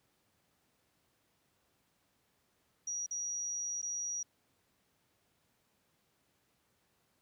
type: tone with dropouts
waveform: sine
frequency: 5770 Hz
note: F#8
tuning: 44 cents flat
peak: -35 dBFS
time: 2.87-4.23 s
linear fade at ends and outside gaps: 5 ms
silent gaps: 3.063-3.109 / 3.817-3.827 s
effects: pink hiss -75 dBFS RMS until 7.21 s + high-pass 80 Hz 12 dB/octave